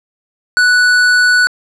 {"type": "tone with hard clipping", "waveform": "triangle", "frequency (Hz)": 1480, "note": "F#6", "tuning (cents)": 0, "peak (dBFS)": -9, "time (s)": [0.57, 1.47], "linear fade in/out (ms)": 0, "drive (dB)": 16, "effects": ["low-pass 9000 Hz 12 dB/octave"]}